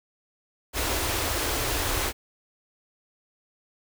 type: band-stop noise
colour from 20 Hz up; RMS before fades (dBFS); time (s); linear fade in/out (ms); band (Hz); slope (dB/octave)
pink; -27; 0.73-2.13; 50; 120 to 260; 48
effects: none